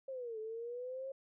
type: linear two-way sweep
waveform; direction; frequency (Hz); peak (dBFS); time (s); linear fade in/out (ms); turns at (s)
sine; down then up; 543 to 431.1 to 543; -40; 0.08-1.12; 5; 0.39
effects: none